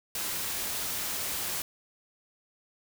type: noise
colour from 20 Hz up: white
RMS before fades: -33 dBFS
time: 0.15-1.62 s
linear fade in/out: 2 ms
effects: none